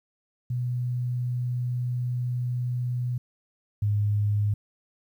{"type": "tone pair in turn", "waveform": "sine", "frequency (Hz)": [123.47, 103.83], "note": ["B2", "G#2"], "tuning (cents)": [0, 0], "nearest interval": "minor third", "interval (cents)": 300, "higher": "first", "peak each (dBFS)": [-25, -21], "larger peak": "second", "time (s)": [[0.5, 3.18], [3.82, 4.54]], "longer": "first", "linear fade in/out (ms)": 5, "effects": ["10-bit"]}